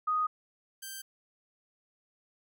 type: tone pair in turn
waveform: sine / 5% pulse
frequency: 1244.5 / 1568 Hz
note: D#6 / G6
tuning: 0 / 0 cents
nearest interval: major third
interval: 400 cents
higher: second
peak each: -26 / -29 dBFS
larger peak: first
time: 0.07-0.27 / 0.82-1.02 s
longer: neither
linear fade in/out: 10 ms
effects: none